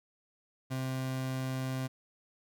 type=tone; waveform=30% pulse; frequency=130.81 Hz; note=C3; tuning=in tune; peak=-30 dBFS; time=0.7-1.88 s; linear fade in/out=20 ms; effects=none